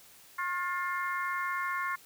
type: harmonic tone with a mistuned harmonic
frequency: 353.7 Hz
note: F4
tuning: 22 cents sharp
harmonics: 3 / 4 / 5 / 6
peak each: -33 / -37 / -37 / -39 dBFS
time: 0.38-1.96 s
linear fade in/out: 10 ms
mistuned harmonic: 3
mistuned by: +30 cents
effects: white hiss -56 dBFS RMS until 2.05 s